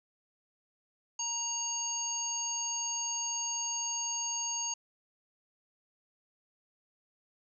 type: harmonic tone with a mistuned harmonic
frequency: 936 Hz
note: A#5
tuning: 7 cents sharp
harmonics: 1 / 3 / 5 / 7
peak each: -41 / -43 / -42 / -33 dBFS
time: 1.19-4.74 s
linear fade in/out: 5 ms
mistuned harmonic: 5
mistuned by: -23 cents
effects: none